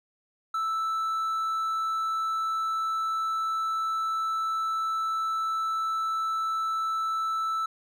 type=tone; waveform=triangle; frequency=1318.5 Hz; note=E6; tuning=in tune; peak=-24 dBFS; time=0.54-7.66 s; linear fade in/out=5 ms; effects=none